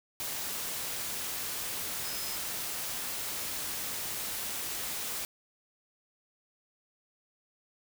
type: tone in noise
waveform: sine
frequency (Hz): 5110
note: D#8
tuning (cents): +45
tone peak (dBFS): -42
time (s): 2.05-2.36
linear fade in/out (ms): 0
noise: white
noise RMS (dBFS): -36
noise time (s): 0.2-5.25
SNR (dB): -9
effects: none